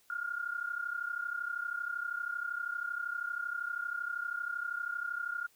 sine tone pair together, 1396.9 / 1429.6 Hz, F6 / F6, 0 / +40 cents, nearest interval unison, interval 40 cents, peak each -37 / -37 dBFS, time 0.1-5.47 s, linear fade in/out 2 ms, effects white hiss -67 dBFS RMS until 5.55 s

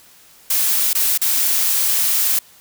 blue noise with dropouts, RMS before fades -17 dBFS, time 0.5-2.39 s, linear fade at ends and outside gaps 5 ms, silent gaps 0.932-0.95 / 1.177-1.215 s, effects white hiss -48 dBFS RMS until 2.6 s

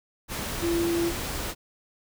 sine tone in noise, 339.4 Hz, F4, 49 cents flat, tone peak -23 dBFS, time 0.6-1.13 s, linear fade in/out 50 ms, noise pink, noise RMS -32 dBFS, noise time 0.28-1.55 s, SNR +6 dB, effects none

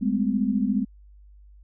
sine tone cluster, 199.5 / 213.9 / 255.9 Hz, G3 / A3 / C4, +31 / -49 / -38 cents, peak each -25 dBFS, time 0.01-0.85 s, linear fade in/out 20 ms, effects added 50 Hz sine -47 dBFS peak until 1.63 s

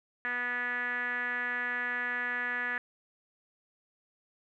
5% pulse tone with low-pass filter, 245 Hz, B3, 14 cents flat, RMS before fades -33 dBFS, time 0.25-2.78 s, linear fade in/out 0 ms, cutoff 1800 Hz, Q 9.4, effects none

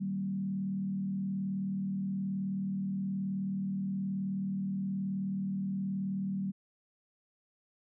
sine tone with frequency modulation, 192.7 Hz, G3, 29 cents flat, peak -31 dBFS, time 0-6.52 s, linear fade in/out 20 ms, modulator 38.9 Hz, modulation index 0.53, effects none

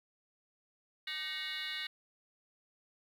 sine tone with frequency modulation, 2877 Hz, F#7, 49 cents flat, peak -35 dBFS, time 1.07-1.87 s, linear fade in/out 5 ms, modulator 335 Hz, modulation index 3.8, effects tanh soft clip ceiling -34 dBFS + 11-bit

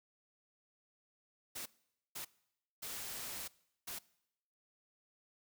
white noise bursts at uneven times, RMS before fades -44 dBFS, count 4, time 1.55-1.66 / 2.15-2.25 / 2.82-3.48 / 3.87-3.99 s, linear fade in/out 10 ms, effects noise-tail reverb RT60 0.8 s tail -22 dB re dry

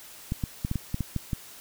clicks, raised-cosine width 5 ms, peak -15 dBFS, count 9, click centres 0.321 / 0.438 / 0.649 / 0.714 / 0.757 / 0.944 / 1.007 / 1.163 / 1.332 s, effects white hiss -47 dBFS RMS until 1.6 s

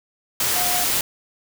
sine tone in noise, 719 Hz, F#5, 50 cents flat, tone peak -26 dBFS, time 0.56-0.84 s, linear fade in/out 2 ms, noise white, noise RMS -21 dBFS, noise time 0.4-1.01 s, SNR -8 dB, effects none

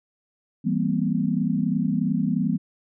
sine chord, C dominant seventh, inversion first, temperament equal with one note detuned, 164.81 / 196 / 233.1 / 256.2 Hz, E3 / G3 / Bb3 / C4, 0 / 0 / 0 / -36 cents, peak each -26 / -25 / -26 / -27 dBFS, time 0.64-2.58 s, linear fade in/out 20 ms, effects none

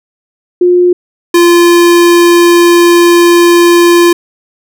sine / square tone pair in turn, 356.4 / 345.5 Hz, F4 / F4, +35 / -19 cents, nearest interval minor second, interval 54 cents, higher first, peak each -3 dBFS, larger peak neither, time 0.61-0.93 / 1.34-4.13 s, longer second, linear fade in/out 5 ms, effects none

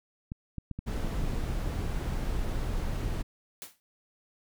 clicks, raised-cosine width 5 ms, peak -23 dBFS, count 9, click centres 0.319 / 0.583 / 0.713 / 0.79 / 1.047 / 1.239 / 1.337 / 1.5 / 1.79 s
brown noise, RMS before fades -31 dBFS, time 0.86-3.23 s, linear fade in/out 20 ms
white noise with exponential decay, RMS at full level -38 dBFS, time 3.62-3.8 s, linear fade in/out 0 ms, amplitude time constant 37 ms
effects none

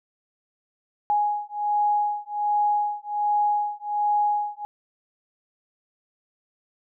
sine beating tone pair, 830.6 / 831.9 Hz, G#5 / G#5, 0 / +3 cents, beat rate 1.3 Hz, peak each -24 dBFS, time 1.1-4.65 s, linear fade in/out 0 ms, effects none

